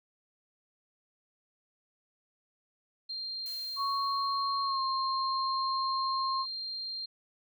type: tone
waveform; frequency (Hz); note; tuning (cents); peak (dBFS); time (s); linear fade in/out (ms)
sine; 4186; C8; 0; -35; 3.09-7.06; 10
type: noise with exponential decay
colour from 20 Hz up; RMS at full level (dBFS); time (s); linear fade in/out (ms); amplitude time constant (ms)
blue; -47; 3.46-5.12; 1; 360
type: tone with pitch glide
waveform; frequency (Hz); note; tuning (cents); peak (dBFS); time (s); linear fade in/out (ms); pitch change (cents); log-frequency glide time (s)
sine; 1108.7 to 1063.5; C#6 to C6; 0 to +28; -29; 3.76-6.46; 50; -72; 4.64-4.81
effects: none